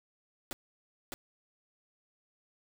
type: noise with echo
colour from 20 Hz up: pink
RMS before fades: -39 dBFS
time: 0.51-0.53 s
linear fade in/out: 0 ms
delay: 610 ms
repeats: 1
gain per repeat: -2 dB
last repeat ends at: 1.14 s
effects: none